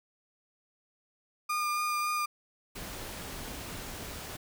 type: tone with vibrato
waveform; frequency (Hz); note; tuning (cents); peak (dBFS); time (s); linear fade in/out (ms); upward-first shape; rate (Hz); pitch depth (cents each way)
35% pulse; 1210; D#6; -49; -27; 1.49-2.26; 10; sine; 3.6; 13
type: noise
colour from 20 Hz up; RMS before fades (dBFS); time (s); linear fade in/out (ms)
pink; -41; 2.75-4.37; 10
effects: none